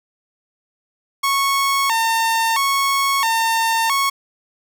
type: tone with vibrato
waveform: sawtooth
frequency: 1000 Hz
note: B5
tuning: 21 cents sharp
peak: -12 dBFS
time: 1.23-4.1 s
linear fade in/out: 10 ms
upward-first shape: square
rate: 0.75 Hz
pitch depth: 170 cents each way
effects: none